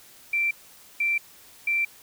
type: tone bursts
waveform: sine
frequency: 2349 Hz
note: D7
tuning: in tune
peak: -21 dBFS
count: 3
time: 0.33-1.85 s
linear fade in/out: 5 ms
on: 180 ms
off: 490 ms
effects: white hiss -51 dBFS RMS until 2.02 s